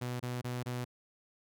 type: tone bursts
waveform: sawtooth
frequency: 123.47 Hz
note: B2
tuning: in tune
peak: -31 dBFS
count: 4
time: 0.01-0.848 s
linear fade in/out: 10 ms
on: 190 ms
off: 26 ms
effects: none